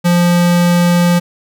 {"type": "tone", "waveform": "square", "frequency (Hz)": 174.61, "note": "F3", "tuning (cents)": 0, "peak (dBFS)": -9, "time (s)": [0.04, 1.2], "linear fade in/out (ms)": 20, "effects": []}